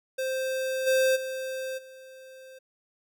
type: tone with level steps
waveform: square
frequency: 523.3 Hz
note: C5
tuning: in tune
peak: -28 / -21 / -32 / -46 dBFS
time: 0.18-2.59 s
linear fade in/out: 10 ms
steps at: 0.86 / 1.15 / 1.77 s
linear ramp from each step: 20 ms
effects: none